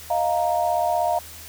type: chord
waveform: sine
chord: Eb suspended second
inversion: none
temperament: equal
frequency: 622.3 / 698.5 / 932.3 Hz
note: Eb5 / F5 / Bb5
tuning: 0 / 0 / 0 cents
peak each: -25 / -21 / -26 dBFS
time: 0.1-1.19 s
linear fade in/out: 5 ms
effects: added 79 Hz sine -46 dBFS peak until 1.48 s + white hiss -41 dBFS RMS until 1.48 s